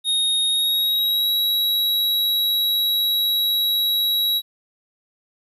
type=tone with pitch glide; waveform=square; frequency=3727 to 3872 Hz; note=A#7 to B7; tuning=-1 to -35 cents; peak=-18 dBFS; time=0.04-4.42 s; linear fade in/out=50 ms; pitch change=+66 cents; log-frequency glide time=0.47-1.29 s; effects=10-bit